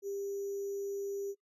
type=tone with sample-and-hold; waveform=sine; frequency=397.8 Hz; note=G4; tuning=25 cents sharp; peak=-35 dBFS; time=0.02-1.35 s; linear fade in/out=50 ms; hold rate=6300 Hz; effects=noise-tail reverb RT60 0.1 s tail -18 dB re dry + resampled to 32000 Hz